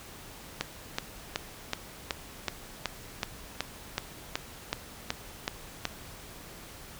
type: click train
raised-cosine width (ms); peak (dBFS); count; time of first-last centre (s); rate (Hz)
0.2; -11; 15; 0.61-5.853; 2.67
effects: pink hiss -47 dBFS RMS until 6.99 s